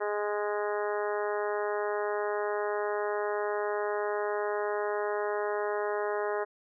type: harmonic tone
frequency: 207.7 Hz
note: G#3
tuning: in tune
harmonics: 2 / 3 / 4 / 5 / 6 / 7 / 8 / 9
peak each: -31 / -35 / -37 / -39 / -41 / -42 / -43 / -44 dBFS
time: 0-6.45 s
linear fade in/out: 20 ms
effects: none